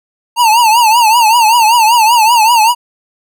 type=tone with vibrato; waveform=square; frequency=911 Hz; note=A#5; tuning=40 cents flat; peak=-6 dBFS; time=0.36-2.75 s; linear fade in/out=50 ms; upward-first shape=triangle; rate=5.2 Hz; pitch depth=140 cents each way; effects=none